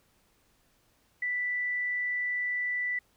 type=tone; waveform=sine; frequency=1975.5 Hz; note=B6; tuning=in tune; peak=-28 dBFS; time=1.22-2.99 s; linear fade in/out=5 ms; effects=pink hiss -68 dBFS RMS until 3.16 s

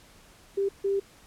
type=tone bursts at uneven times; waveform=sine; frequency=395.1 Hz; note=G4; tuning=14 cents sharp; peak=-23 dBFS; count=2; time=0.57-0.69 / 0.84-1 s; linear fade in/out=10 ms; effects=pink hiss -55 dBFS RMS until 1.26 s + low-pass 12000 Hz 12 dB/octave

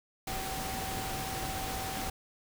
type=tone in noise; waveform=sine; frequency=766 Hz; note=G5; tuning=40 cents flat; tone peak=-39 dBFS; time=0.27-2.1 s; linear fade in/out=5 ms; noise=pink; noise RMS=-37 dBFS; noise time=0.27-2.1 s; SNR=-5 dB; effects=none

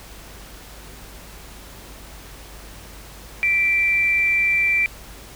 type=tone pair together; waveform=sine; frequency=1967.4 / 2349 Hz; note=B6 / D7; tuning=-7 / 0 cents; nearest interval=minor third; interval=307 cents; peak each=-27 / -16 dBFS; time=3.43-4.86 s; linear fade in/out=0 ms; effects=added 50 Hz sine -42 dBFS peak until 5.35 s + pink hiss -42 dBFS RMS until 5.35 s

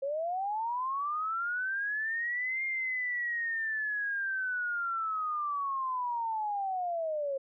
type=linear two-way sweep; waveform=sine; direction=up then down; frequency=534 to 2125 to 534 Hz; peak=-30 dBFS; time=0.02-7.38 s; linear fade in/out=10 ms; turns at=2.64 s; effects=none

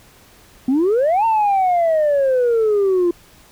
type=exponential two-way sweep; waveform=sine; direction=up then down; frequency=246.9 to 918 to 341.5 Hz; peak=-11 dBFS; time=0.68-3.11 s; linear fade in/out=5 ms; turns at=1.25 s; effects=tanh soft clip ceiling -11 dBFS + pink hiss -48 dBFS RMS until 3.51 s

